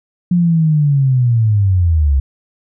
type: linear sweep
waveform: sine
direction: down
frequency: 178.8 to 65.5 Hz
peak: -9 dBFS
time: 0.31-2.2 s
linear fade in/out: 5 ms
effects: none